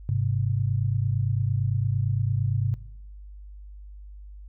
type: tone pair together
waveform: sine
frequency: 101.99 / 130.81 Hz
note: G#2 / C3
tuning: -31 / 0 cents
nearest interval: major third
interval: 431 cents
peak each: -24 / -25 dBFS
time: 0.09-2.74 s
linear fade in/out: 0 ms
effects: noise-tail reverb RT60 0.8 s tail -21 dB re dry + added 50 Hz sine -40 dBFS peak until 4.48 s